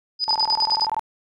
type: tone with tremolo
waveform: sine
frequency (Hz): 4978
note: D#8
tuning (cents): 0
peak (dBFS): -17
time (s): 0.19-0.88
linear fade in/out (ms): 50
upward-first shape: square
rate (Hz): 9.7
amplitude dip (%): 80
type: tone bursts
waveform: sine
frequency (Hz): 880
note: A5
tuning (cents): 0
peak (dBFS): -20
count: 15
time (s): 0.28-0.994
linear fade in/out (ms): 0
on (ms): 28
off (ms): 21
effects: resampled to 24000 Hz